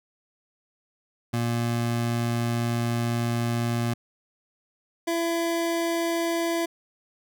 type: tone pair in turn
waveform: 25% pulse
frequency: 118 / 335.8 Hz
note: A#2 / E4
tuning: +22 / +32 cents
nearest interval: octave + tritone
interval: 1810 cents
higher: second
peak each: -20 dBFS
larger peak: neither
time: 1.33-3.94 / 5.07-6.66 s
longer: first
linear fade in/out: 10 ms
effects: none